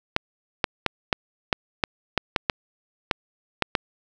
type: clicks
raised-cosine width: 0.3 ms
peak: -3 dBFS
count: 12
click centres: 0.164 / 0.642 / 0.863 / 1.128 / 1.528 / 1.838 / 2.177 / 2.362 / 2.498 / 3.112 / 3.623 / 3.752 s
effects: none

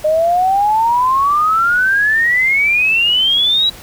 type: exponential sweep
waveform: sine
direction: up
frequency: 606 to 3927 Hz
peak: -10 dBFS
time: 0.04-3.7 s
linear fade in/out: 10 ms
effects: pink hiss -36 dBFS RMS until 3.82 s

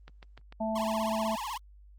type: click train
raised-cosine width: 0.3 ms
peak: -32 dBFS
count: 4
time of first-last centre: 0.08-0.524 s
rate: 6.75 Hz
type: harmonic tone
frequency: 220 Hz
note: A3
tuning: in tune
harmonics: 1 / 3 / 4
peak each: -32 / -32 / -36 dBFS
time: 0.6-1.36 s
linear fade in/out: 10 ms
type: tone with vibrato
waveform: 45% pulse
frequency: 959 Hz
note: A#5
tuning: 49 cents sharp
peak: -34 dBFS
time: 0.75-1.58 s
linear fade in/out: 10 ms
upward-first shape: triangle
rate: 16 Hz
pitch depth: 290 cents each way
effects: added 50 Hz sine -51 dBFS peak until 1.98 s + Opus 24 kbps

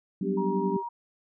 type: chord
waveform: sine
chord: G major seventh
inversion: third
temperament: equal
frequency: 185 / 196 / 246.9 / 293.7 Hz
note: F#3 / G3 / B3 / D4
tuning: 0 / 0 / 0 / 0 cents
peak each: -31 / -31 / -35 / -35 dBFS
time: 0.21-0.77 s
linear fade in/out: 5 ms
type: tone with tremolo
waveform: sine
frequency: 392 Hz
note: G4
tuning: in tune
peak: -27 dBFS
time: 0.22-0.83 s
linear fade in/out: 50 ms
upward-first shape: triangle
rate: 9.8 Hz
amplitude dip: 25%
type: tone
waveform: sine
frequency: 947 Hz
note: A#5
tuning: 27 cents sharp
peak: -32 dBFS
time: 0.37-0.89 s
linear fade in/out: 10 ms
effects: none

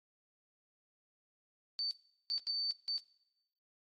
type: tone bursts at uneven times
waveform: sine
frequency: 4557 Hz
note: C#8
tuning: 47 cents sharp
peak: -34 dBFS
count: 4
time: 1.79-1.91 / 2.3-2.38 / 2.47-2.71 / 2.88-2.98 s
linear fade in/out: 0 ms
effects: noise-tail reverb RT60 0.9 s tail -19 dB re dry + AAC 32 kbps

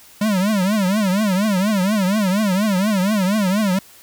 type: tone with vibrato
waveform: square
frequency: 199.4 Hz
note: G3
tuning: 30 cents sharp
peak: -16 dBFS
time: 0.21-3.79 s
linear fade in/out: 5 ms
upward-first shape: triangle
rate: 4.2 Hz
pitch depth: 200 cents each way
effects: white hiss -46 dBFS RMS until 4.02 s

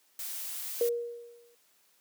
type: noise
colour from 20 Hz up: blue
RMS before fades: -38 dBFS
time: 0.19-0.89 s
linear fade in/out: 2 ms
type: tone with exponential decay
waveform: sine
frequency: 473.7 Hz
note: A#4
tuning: 28 cents sharp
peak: -22 dBFS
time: 0.81-1.55 s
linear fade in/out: 2 ms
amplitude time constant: 160 ms
effects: white hiss -67 dBFS RMS until 2 s + high-pass 200 Hz 12 dB/octave

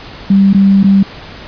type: tone with dropouts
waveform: sine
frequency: 196 Hz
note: G3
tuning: in tune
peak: -4 dBFS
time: 0.3-1.03 s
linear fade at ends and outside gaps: 5 ms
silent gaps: 0.532-0.545 / 0.832-0.842 s
effects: pink hiss -31 dBFS RMS until 1.47 s + resampled to 11025 Hz

